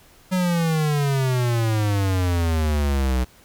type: exponential sweep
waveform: square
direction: down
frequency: 187.1 to 61.74 Hz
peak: -19 dBFS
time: 0.31-3.25 s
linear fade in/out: 20 ms
effects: pink hiss -52 dBFS RMS until 3.44 s